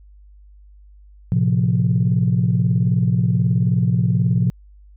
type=chord; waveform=sine; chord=F major; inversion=first; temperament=equal with one note detuned; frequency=112.12 / 130.81 / 174.61 Hz; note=A2 / C3 / F3; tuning=+33 / 0 / 0 cents; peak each=-18 dBFS; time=1.32-4.5 s; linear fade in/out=0 ms; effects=tanh soft clip ceiling -7 dBFS + added 50 Hz sine -43 dBFS peak until 4.96 s